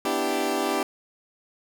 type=chord; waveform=20% pulse; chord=E minor seventh; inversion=second; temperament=equal; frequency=246.9 / 293.7 / 329.6 / 392 Hz; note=B3 / D4 / E4 / G4; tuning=0 / 0 / 0 / 0 cents; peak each=-27 / -24 / -26 / -22 dBFS; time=0.05-0.83 s; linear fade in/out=2 ms; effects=none